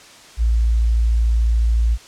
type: tone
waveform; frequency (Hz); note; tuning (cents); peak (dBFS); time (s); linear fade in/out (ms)
sine; 56.9; A#1; -41; -13; 0.37-1.98; 50
effects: white hiss -43 dBFS RMS until 2.07 s + low-pass 7000 Hz 12 dB/octave